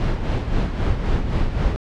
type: noise with tremolo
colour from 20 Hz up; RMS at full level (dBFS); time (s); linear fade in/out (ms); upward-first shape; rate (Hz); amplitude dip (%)
brown; -18; 0-1.76; 0; sine; 3.8; 55
effects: low-pass 4000 Hz 12 dB/octave